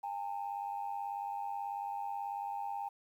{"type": "tone pair together", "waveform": "sine", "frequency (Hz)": [806.7, 905], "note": ["G5", "A5"], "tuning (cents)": [49, 48], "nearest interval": "major second", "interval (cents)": 199, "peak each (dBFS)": [-37, -40], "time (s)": [0.03, 2.89], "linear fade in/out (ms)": 10, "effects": ["tanh soft clip ceiling -30 dBFS", "11-bit"]}